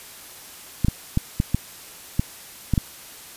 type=clicks; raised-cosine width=5 ms; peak=-6 dBFS; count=8; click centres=0.847 / 0.884 / 1.174 / 1.401 / 1.546 / 2.195 / 2.737 / 2.778 s; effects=white hiss -42 dBFS RMS until 3.36 s + resampled to 32000 Hz

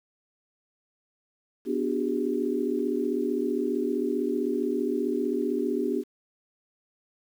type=chord; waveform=sine; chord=G# half-diminished seventh; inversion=first; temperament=equal with one note detuned; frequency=246.9 / 293.7 / 370 / 405.4 Hz; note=B3 / D4 / F#4 / G#4; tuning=0 / 0 / 0 / -42 cents; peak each=-30 dBFS; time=1.65-6.04 s; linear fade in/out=50 ms; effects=9-bit

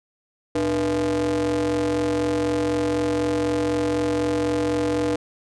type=ring-modulated tone; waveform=square; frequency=92.5 Hz; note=F#2; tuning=in tune; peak=-18 dBFS; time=0.55-5.16 s; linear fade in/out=5 ms; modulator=392 Hz; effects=resampled to 22050 Hz

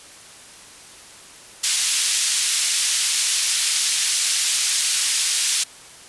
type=band-pass noise; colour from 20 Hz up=white; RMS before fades=-20 dBFS; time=1.63-5.64 s; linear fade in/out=10 ms; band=2700 to 10000 Hz; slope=12 dB/octave; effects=white hiss -43 dBFS RMS until 6.08 s + resampled to 24000 Hz

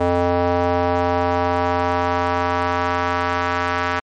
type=tone with band-pass filter sweep; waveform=square; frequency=87.9 Hz; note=F2; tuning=12 cents sharp; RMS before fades=-19 dBFS; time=0-4 s; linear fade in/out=10 ms; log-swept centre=620 to 1400 Hz; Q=1.5; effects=MP3 48 kbps

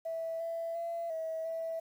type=tone with pitch steps; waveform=sine; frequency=656 / 665 / 676 / 645 / 655 Hz; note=E5 / E5 / E5 / E5 / E5; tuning=-9 / +15 / +43 / -38 / -11 cents; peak=-33 dBFS; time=0.05-1.8 s; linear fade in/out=10 ms; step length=350 ms; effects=tanh soft clip ceiling -29 dBFS + 10-bit

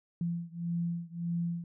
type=beating tone pair; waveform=sine; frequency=169.9 / 171.6 Hz; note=F3 / F3; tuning=-47 / -30 cents; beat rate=1.7 Hz; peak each=-34 / -35 dBFS; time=0.21-1.64 s; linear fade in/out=2 ms; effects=none

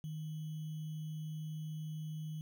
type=tone with sample-and-hold; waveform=sine; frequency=155.5 Hz; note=D#3; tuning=1 cent flat; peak=-39 dBFS; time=0.04-2.41 s; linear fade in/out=0 ms; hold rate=3150 Hz; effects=none

